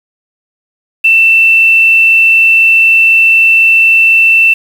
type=tone with quantisation; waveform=sine; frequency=2674 Hz; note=E7; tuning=24 cents sharp; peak=-3 dBFS; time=1.04-4.54 s; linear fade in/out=10 ms; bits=5; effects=none